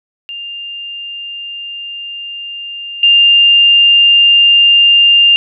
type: tone with level steps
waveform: sine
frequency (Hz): 2800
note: F7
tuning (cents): +4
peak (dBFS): -22 / -4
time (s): 0.29-5.36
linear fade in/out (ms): 0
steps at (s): 3.03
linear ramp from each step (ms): 2
effects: none